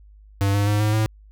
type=tone with pitch steps; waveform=square; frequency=99.2 / 101.58 / 104.01 / 106.5 / 109.06 Hz; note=G2 / G#2 / G#2 / G#2 / A2; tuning=+21 / -38 / +3 / +44 / -15 cents; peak=-18 dBFS; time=0.41-1.06 s; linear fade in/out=0 ms; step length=130 ms; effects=added 51 Hz sine -45 dBFS peak until 1.31 s